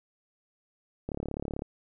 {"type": "click train", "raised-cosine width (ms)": 2, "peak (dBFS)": -20, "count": 20, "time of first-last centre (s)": [1.09, 1.621], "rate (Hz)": 35.8, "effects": []}